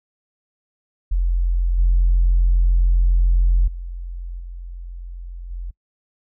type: tone with level steps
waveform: sine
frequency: 43.65 Hz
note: F1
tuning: in tune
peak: -15 / -11 / -27 / -30 / -26 dBFS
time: 1.11-5.71 s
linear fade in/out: 10 ms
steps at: 1.78 / 3.67 / 4.39 / 5.5 s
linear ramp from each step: 10 ms
effects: noise-tail reverb RT60 0.1 s tail -25 dB re dry + tanh soft clip ceiling -8 dBFS